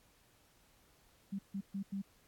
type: tone bursts at uneven times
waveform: sine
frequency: 196.6 Hz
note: G3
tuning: 5 cents sharp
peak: -36 dBFS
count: 4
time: 1.32-1.39 / 1.54-1.61 / 1.74-1.83 / 1.92-2.02 s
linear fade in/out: 10 ms
effects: pink hiss -68 dBFS RMS until 2.27 s + AAC 64 kbps